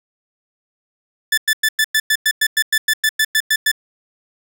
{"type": "tone bursts", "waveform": "sawtooth", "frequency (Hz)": 1748, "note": "A6", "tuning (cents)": -12, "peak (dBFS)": -9, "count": 16, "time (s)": [1.32, 3.716], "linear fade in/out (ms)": 5, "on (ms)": 56, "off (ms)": 100, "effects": []}